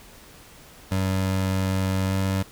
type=tone with pitch glide; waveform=25% pulse; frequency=95 to 95.94 Hz; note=F#2 to G2; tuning=+46 to -37 cents; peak=-18 dBFS; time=0.91-2.43 s; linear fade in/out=10 ms; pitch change=+17 cents; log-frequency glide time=2.04-2.14 s; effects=pink hiss -48 dBFS RMS until 2.51 s